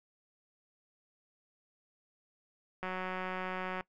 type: click train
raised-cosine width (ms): 0.5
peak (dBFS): -23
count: 182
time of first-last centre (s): 2.83-3.808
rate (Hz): 185
effects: noise-tail reverb RT60 0.1 s tail -21 dB re dry